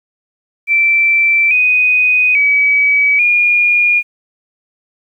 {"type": "tone with pitch steps", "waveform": "sine", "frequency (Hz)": [2337, 2494, 2279, 2428], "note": ["D7", "D#7", "C#7", "D#7"], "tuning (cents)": [-9, 3, 47, -43], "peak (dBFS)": -8, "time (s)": [0.67, 4.03], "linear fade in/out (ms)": 50, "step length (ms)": 840, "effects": ["8-bit"]}